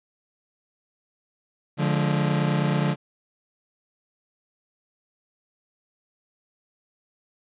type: chord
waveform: 40% pulse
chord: D diminished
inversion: none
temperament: just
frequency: 146.83 / 176.2 / 211.4 Hz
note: D3 / F3 / Ab3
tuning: 0 / +16 / +31 cents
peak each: -22 / -25 / -28 dBFS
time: 1.77-2.96 s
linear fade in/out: 50 ms
effects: resampled to 8000 Hz